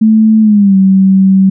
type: tone with pitch glide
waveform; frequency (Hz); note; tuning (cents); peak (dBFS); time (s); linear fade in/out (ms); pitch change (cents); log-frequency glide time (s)
sine; 218.9 to 191.67; A3 to G3; -9 to -39; -3; 0.01-1.5; 10; -230; 0.41-0.76
effects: none